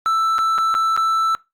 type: tone with dropouts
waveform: triangle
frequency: 1324 Hz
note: E6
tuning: 7 cents sharp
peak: -13 dBFS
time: 0.06-1.35 s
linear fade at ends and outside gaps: 0 ms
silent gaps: 0.383-0.389 / 0.58-0.585 / 0.742-0.75 / 0.965-0.975 s
effects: noise-tail reverb RT60 0.2 s tail -20 dB re dry + Opus 48 kbps